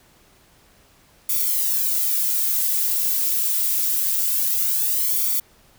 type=noise with flanger; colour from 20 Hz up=violet; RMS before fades=-21 dBFS; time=1.29-5.4 s; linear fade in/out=5 ms; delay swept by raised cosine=0.87 to 3.07 ms; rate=0.25 Hz; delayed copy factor=+0.8; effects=pink hiss -55 dBFS RMS until 5.78 s